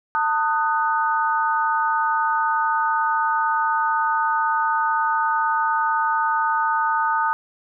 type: chord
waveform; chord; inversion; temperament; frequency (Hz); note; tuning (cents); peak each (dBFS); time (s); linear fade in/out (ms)
sine; D# diminished; second; just; 896 / 1244.5 / 1493.4; A5 / D#6 / F#6; +31 / 0 / +16; -21 / -22 / -25; 0.15-7.33; 0
effects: none